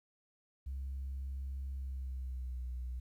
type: tone with pitch glide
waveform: sine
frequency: 67.2 to 61.98 Hz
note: C2 to B1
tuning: +47 to +7 cents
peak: -36 dBFS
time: 0.66-3 s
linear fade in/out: 10 ms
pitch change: -140 cents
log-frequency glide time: 1.73-2.64 s
effects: tanh soft clip ceiling -35 dBFS + 12-bit